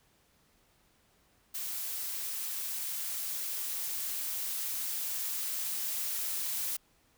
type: noise with level ramp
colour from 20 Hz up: blue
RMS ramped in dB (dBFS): -37 to -34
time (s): 1.54-6.77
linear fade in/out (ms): 10
effects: pink hiss -68 dBFS RMS until 7.17 s